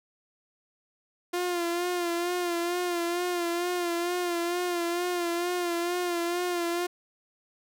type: tone with vibrato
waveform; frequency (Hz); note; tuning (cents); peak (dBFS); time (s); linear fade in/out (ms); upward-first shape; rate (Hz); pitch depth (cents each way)
sawtooth; 349.2; F4; 0; -23; 1.33-6.87; 10; sine; 2.2; 44
effects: none